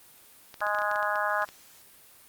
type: clicks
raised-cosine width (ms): 0.2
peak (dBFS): -25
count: 12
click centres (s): 0.542 / 0.606 / 0.667 / 0.748 / 0.787 / 0.819 / 0.914 / 0.959 / 1.028 / 1.157 / 1.422 / 1.489
type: harmonic tone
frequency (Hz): 207.7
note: G#3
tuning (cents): 0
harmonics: 3 / 4 / 5 / 6 / 7 / 8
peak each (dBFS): -32 / -32 / -32 / -32 / -32 / -32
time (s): 0.61-1.45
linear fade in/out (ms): 10
effects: white hiss -54 dBFS RMS until 2.28 s + Opus 32 kbps